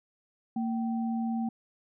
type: tone pair together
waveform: sine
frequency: 228.9 / 772 Hz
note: A#3 / G5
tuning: -31 / -27 cents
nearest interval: octave + major sixth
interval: 2104 cents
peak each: -28 / -38 dBFS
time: 0.56-1.49 s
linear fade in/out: 5 ms
effects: none